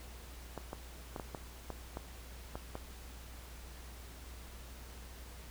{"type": "clicks", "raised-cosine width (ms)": 1, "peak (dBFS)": -26, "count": 9, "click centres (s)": [0.577, 0.731, 1.162, 1.198, 1.348, 1.703, 1.971, 2.555, 2.754], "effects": ["added 60 Hz sine -49 dBFS peak until 5.5 s", "pink hiss -54 dBFS RMS until 5.5 s"]}